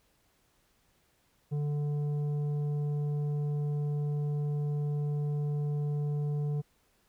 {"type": "tone with tanh clipping", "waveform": "sine", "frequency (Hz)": 146.83, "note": "D3", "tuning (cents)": 0, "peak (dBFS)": -30, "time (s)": [1.51, 6.62], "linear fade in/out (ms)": 20, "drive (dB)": 8, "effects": ["pink hiss -70 dBFS RMS until 7.08 s"]}